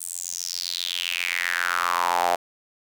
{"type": "tone with high-pass filter sweep", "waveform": "sawtooth", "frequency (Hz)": 87.6, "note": "F2", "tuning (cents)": 6, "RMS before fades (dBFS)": -26, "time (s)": [0, 2.36], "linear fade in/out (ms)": 10, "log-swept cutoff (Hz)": [9200, 690], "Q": 4.9, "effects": []}